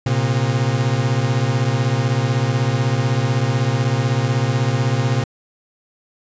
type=beating tone pair; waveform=40% pulse; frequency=116.54 / 132.54 Hz; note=A#2 / C3; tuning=0 / +23 cents; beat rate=16 Hz; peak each=-18 dBFS; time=0.06-5.24 s; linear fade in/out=5 ms; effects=resampled to 16000 Hz